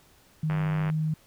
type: tone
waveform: sine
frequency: 156.1 Hz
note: D#3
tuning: 6 cents sharp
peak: -24 dBFS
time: 0.43-1.14 s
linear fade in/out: 5 ms
type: click train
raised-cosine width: 0.5 ms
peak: -20 dBFS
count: 39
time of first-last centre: 0.5-0.9 s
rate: 95 Hz
effects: pink hiss -59 dBFS RMS until 1.26 s